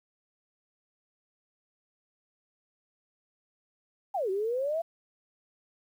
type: exponential two-way sweep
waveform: sine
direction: down then up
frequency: 850 to 370 to 683 Hz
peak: -27 dBFS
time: 4.14-4.82 s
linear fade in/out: 10 ms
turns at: 4.3 s
effects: 10-bit